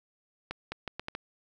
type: accelerating click train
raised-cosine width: 0.3 ms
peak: -19 dBFS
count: 6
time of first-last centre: 0.51-1.151 s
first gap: 210 ms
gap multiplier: 0.75
effects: none